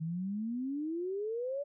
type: exponential sweep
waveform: sine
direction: up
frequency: 155.56 to 583 Hz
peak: -33 dBFS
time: 0-1.64 s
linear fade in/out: 20 ms
effects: none